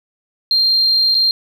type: tone with dropouts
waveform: sine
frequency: 4186 Hz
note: C8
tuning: in tune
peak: -10 dBFS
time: 0.51-1.31 s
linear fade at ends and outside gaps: 1 ms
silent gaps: 1.145-1.15 s
effects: tanh soft clip ceiling -6 dBFS + 8-bit